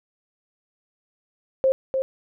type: tone with echo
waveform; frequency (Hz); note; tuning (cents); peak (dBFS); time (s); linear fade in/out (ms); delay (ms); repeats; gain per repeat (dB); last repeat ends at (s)
sine; 530; C5; +22; -15; 1.64-1.72; 0; 300; 1; -5; 2.02
effects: none